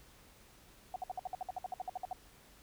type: tone bursts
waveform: sine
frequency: 740 Hz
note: F#5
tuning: in tune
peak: -35 dBFS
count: 16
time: 0.94-2.13 s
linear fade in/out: 2 ms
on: 20 ms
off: 58 ms
effects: added 50 Hz sine -68 dBFS peak until 2.62 s + pink hiss -61 dBFS RMS until 2.62 s